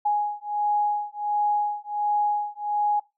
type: beating tone pair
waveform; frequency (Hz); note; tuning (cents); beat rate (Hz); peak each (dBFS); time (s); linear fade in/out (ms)
sine; 830.6 / 832; G#5 / G#5; 0 / +3; 1.4; -25; 0.05-3; 10
effects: noise-tail reverb RT60 0.2 s tail -18 dB re dry